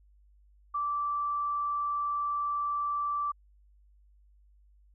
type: tone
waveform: sine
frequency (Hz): 1166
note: D6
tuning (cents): -13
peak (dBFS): -28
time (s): 0.74-3.32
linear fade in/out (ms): 10
effects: added 50 Hz sine -58 dBFS peak until 4.94 s